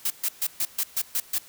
blue noise bursts, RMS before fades -25 dBFS, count 8, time 0.05-1.384 s, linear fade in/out 5 ms, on 53 ms, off 130 ms, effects white hiss -50 dBFS RMS until 1.48 s

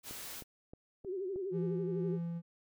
white noise, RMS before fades -45 dBFS, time 0.03-0.44 s, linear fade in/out 50 ms
click train, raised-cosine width 2 ms, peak -35 dBFS, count 5, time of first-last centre 0.11-1.36 s, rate 3.2 Hz
sine tone with vibrato, 379.8 Hz, F#4, 45 cents sharp, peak -35 dBFS, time 1.04-2.19 s, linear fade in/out 50 ms, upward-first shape sine, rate 12 Hz, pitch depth 100 cents each way
triangle tone with tremolo, 169.3 Hz, E3, 46 cents sharp, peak -31 dBFS, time 1.51-2.42 s, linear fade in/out 50 ms, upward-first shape triangle, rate 2.1 Hz, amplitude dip 35%
effects none

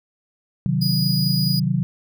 sine chord, C diminished, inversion none, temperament equal, 130.81 / 155.56 / 185 Hz, C3 / Eb3 / Gb3, 0 / 0 / 0 cents, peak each -22 dBFS, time 0.66-1.83 s, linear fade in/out 0 ms
45% pulse tone, 4920 Hz, D#8, 20 cents flat, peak -22 dBFS, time 0.81-1.6 s, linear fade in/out 10 ms
effects none

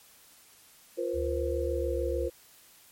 sine chord, F suspended fourth, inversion none, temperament equal with one note detuned, 349.2 / 476.5 / 523.3 Hz, F4 / Bb4 / C5, 0 / +38 / 0 cents, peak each -33 dBFS, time 0.97-2.3 s, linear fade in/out 20 ms
sine tone with pitch glide, 73.42 to 69.3 Hz, D2 to C#2, 0 to 0 cents, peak -32 dBFS, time 1.13-2.3 s, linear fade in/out 50 ms, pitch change -100 cents, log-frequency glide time 1.72-1.97 s
effects white hiss -57 dBFS RMS until 2.91 s + MP3 64 kbps

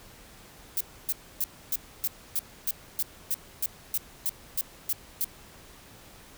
violet noise bursts, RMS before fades -27 dBFS, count 15, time 0.77-5.245 s, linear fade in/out 2 ms, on 37 ms, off 280 ms, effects pink hiss -51 dBFS RMS until 6.37 s

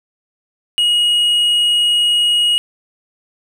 sine tone with tanh clipping, 2890 Hz, F#7, 41 cents flat, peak -12 dBFS, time 0.78-2.58 s, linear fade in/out 0 ms, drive 5 dB, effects none

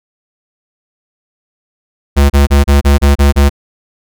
square tone bursts, 70.6 Hz, C#2, 32 cents sharp, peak -5 dBFS, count 8, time 2.16-3.497 s, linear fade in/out 20 ms, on 140 ms, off 31 ms, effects none

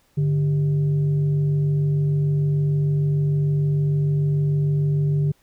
sine tone with frequency modulation, 146.83 Hz, D3, in tune, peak -17 dBFS, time 0.17-5.32 s, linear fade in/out 10 ms, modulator 247 Hz, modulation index 0.31, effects pink hiss -62 dBFS RMS until 5.42 s

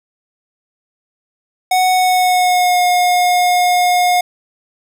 square tone with pitch glide, 740 to 717.7 Hz, F#5 to F5, 0 to +47 cents, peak -11 dBFS, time 1.71-4.21 s, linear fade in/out 5 ms, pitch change -53 cents, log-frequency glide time 1.91-2.81 s, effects none

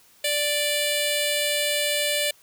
10% pulse tone with notch filter, 587.3 Hz, D5, in tune, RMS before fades -24 dBFS, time 0.24-2.31 s, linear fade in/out 5 ms, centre 1200 Hz, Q 0.58, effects white hiss -56 dBFS RMS until 2.42 s

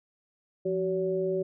sine tone cluster, 173.7 / 378.2 / 567 Hz, F3 / F#4 / C#5, -9 / +38 / +39 cents, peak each -35 / -27 / -32 dBFS, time 0.65-1.43 s, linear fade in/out 10 ms, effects none

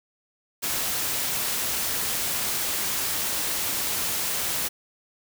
white noise, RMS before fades -27 dBFS, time 0.62-4.69 s, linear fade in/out 20 ms, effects none

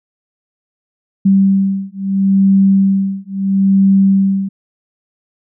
sine beating tone pair, 194.2 / 194.95 Hz, G3 / G3, -16 / -9 cents, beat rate 0.75 Hz, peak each -12 dBFS, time 1.25-4.49 s, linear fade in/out 10 ms, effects none

